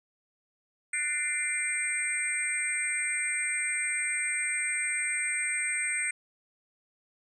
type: tone cluster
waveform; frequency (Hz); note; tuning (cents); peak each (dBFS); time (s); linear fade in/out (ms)
sine; 1479 / 1792 / 2087 / 2367 / 8380; F#6 / A6 / C7 / D7 / C9; -1 / +31 / -5 / +13 / +2; -40 / -38 / -31 / -36 / -32; 0.93-6.11; 5
effects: none